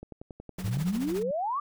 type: click train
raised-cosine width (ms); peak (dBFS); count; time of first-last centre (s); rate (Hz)
2; -28; 9; 0.03-0.771; 10.8
type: noise with tremolo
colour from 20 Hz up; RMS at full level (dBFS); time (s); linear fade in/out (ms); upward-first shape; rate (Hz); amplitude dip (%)
pink; -39; 0.58-1.23; 10; triangle; 14; 85
type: tone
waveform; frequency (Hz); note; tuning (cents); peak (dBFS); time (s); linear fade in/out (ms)
sine; 185; F#3; 0; -35; 0.59-1.31; 2
type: exponential sweep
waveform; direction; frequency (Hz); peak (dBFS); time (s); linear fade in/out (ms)
sine; up; 97.7 to 1209; -27; 0.64-1.6; 5
effects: none